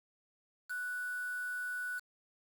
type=tone with quantisation; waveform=sine; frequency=1480 Hz; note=F#6; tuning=in tune; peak=-36 dBFS; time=0.69-2 s; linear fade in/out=20 ms; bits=8; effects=none